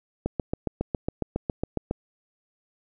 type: click train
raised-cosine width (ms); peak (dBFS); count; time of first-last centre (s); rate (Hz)
2; -12; 13; 0.26-1.911; 7.27
effects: none